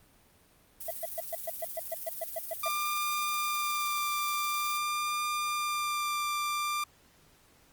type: noise with tremolo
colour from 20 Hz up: violet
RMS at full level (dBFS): -38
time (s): 0.8-4.78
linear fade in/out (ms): 10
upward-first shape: square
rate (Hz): 19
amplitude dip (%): 35
type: tone bursts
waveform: triangle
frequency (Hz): 659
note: E5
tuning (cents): -1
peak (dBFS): -29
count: 13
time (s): 0.88-2.684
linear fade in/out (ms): 5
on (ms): 28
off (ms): 120
type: tone with vibrato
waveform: sawtooth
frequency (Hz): 1192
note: D6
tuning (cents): +25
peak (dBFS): -26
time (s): 2.63-6.84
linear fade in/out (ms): 5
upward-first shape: sine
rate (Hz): 0.47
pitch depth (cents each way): 11
effects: pink hiss -62 dBFS RMS until 7.72 s + Opus 32 kbps